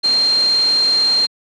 sine tone in noise, 4186 Hz, C8, in tune, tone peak -12 dBFS, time 0.03-1.27 s, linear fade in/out 20 ms, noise pink, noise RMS -28 dBFS, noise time 0.03-1.27 s, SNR +13 dB, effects high-pass 300 Hz 12 dB/octave + resampled to 22050 Hz

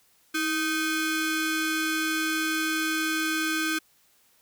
sawtooth ring-modulated tone, 932.3 Hz, A#5, in tune, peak -18 dBFS, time 0.34-3.79 s, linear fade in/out 10 ms, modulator 614 Hz, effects white hiss -63 dBFS RMS until 4.41 s

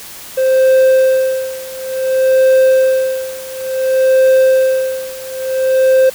triangle tone with tremolo, 523.3 Hz, C5, in tune, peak -4 dBFS, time 0.37-6.1 s, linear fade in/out 10 ms, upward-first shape sine, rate 0.57 Hz, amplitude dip 90%, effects white hiss -32 dBFS RMS until 6.14 s

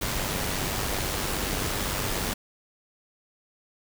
pink noise with amplitude modulation, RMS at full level -27 dBFS, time 0.01-2.34 s, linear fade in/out 10 ms, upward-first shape sine, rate 97.5 Hz, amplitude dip 40%, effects none

